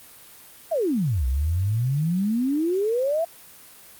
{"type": "exponential two-way sweep", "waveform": "sine", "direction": "down then up", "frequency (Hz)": [706, 61.2, 685], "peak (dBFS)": -20, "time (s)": [0.71, 3.25], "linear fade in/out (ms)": 10, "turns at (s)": 1.26, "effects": ["white hiss -47 dBFS RMS until 3.99 s", "Opus 32 kbps"]}